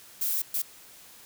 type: noise bursts at uneven times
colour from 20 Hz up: violet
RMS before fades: -28 dBFS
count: 2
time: 0.21-0.42 / 0.54-0.62 s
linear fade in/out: 5 ms
effects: white hiss -51 dBFS RMS until 1.25 s